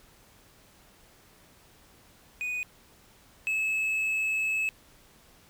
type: tone pair in turn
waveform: triangle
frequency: 2481 / 2594 Hz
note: D#7 / E7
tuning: -6 / -28 cents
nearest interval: minor second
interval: 78 cents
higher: second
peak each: -28 / -24 dBFS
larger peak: second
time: 2.41-2.63 / 3.47-4.69 s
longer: second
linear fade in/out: 0 ms
effects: pink hiss -58 dBFS RMS until 5.49 s